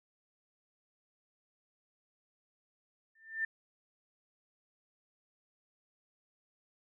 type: tone with exponential growth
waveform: sine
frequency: 1790 Hz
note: A6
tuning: 29 cents sharp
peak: -28 dBFS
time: 3.15-3.45 s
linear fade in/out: 5 ms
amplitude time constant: 65 ms
effects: none